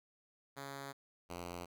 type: tone pair in turn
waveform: 5% pulse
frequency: 138.59 / 87.31 Hz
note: C#3 / F2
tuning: 0 / 0 cents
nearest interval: minor sixth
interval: 800 cents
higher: first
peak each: -33 / -32 dBFS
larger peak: second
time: 0.56-0.93 / 1.29-1.66 s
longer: neither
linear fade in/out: 20 ms
effects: none